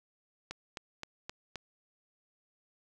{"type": "click train", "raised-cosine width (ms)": 0.2, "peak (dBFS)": -22, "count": 5, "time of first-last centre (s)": [0.51, 1.557], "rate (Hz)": 3.82, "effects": []}